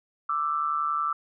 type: tone pair together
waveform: sine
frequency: 1174.7 / 1325.6 Hz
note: D6 / E6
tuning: 0 / +9 cents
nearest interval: major second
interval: 209 cents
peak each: -27 dBFS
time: 0.29-1.13 s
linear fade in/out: 5 ms
effects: none